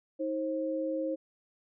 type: tone pair together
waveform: sine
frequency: 316.6 / 532.5 Hz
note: D#4 / C5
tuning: +30 / +30 cents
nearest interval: major sixth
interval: 900 cents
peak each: -33 / -32 dBFS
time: 0.19-1.16 s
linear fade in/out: 20 ms
effects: none